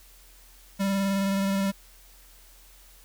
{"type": "tone with vibrato", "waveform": "square", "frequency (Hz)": 196, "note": "G3", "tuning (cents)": 0, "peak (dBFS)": -24, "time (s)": [0.79, 1.72], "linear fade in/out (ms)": 20, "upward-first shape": "square", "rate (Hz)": 19, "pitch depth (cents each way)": 16, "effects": ["added 42 Hz sine -53 dBFS peak until 3.04 s", "white hiss -55 dBFS RMS until 3.04 s"]}